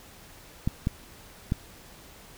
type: clicks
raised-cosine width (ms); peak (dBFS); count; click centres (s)
5; -12; 3; 0.675 / 0.871 / 1.521
effects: pink hiss -50 dBFS RMS until 2.37 s